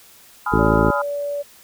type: chord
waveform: sine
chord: F half-diminished seventh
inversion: first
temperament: just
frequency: 838.1 / 1005.8 / 1257.2 / 1396.9 Hz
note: Ab5 / Cb6 / Eb6 / F6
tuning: +16 / +31 / +18 / 0 cents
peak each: -25 dBFS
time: 0.46-1.02 s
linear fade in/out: 5 ms
type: harmonic tone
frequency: 54.9 Hz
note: A1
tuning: 3 cents flat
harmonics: 1 / 2 / 3 / 4 / 5 / 6 / 7 / 8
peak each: -23 / -23 / -23 / -23 / -23 / -23 / -23 / -23 dBFS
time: 0.52-0.91 s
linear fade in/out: 10 ms
type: tone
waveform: sine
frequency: 575 Hz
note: D5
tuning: 37 cents flat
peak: -22 dBFS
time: 0.58-1.43 s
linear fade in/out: 20 ms
effects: white hiss -48 dBFS RMS until 1.63 s